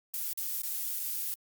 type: noise with dropouts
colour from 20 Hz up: violet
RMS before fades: -34 dBFS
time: 0.14-1.34 s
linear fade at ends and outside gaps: 0 ms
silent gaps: 0.33-0.376 / 0.618-0.634 / 0.993-0.997 s
effects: Opus 48 kbps